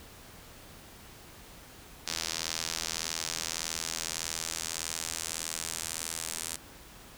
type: tone with band-pass filter sweep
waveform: sawtooth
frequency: 81.7 Hz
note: E2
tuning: 15 cents flat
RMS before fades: -36 dBFS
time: 2.07-6.56 s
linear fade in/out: 5 ms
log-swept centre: 5500 to 8600 Hz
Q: 1.7
effects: pink hiss -51 dBFS RMS until 7.17 s